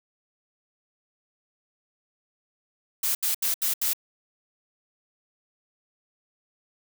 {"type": "noise bursts", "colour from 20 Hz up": "blue", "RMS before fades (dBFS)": -25, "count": 5, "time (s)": [3.03, 3.934], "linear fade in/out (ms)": 5, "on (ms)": 120, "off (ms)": 76, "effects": []}